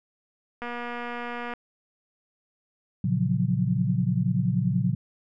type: click train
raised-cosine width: 0.5 ms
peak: -20 dBFS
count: 221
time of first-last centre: 0.62-1.537 s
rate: 240 Hz
type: chord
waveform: sine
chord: Gb major seventh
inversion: first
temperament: equal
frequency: 116.54 / 138.59 / 174.61 / 185 Hz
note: Bb2 / Db3 / F3 / Gb3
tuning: 0 / 0 / 0 / 0 cents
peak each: -27 dBFS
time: 3.04-4.95 s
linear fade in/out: 5 ms
effects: none